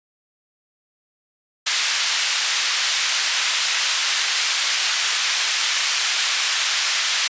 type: band-pass noise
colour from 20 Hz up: white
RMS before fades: -21 dBFS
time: 1.66-7.28 s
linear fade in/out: 10 ms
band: 1500 to 5200 Hz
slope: 12 dB/octave
effects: resampled to 16000 Hz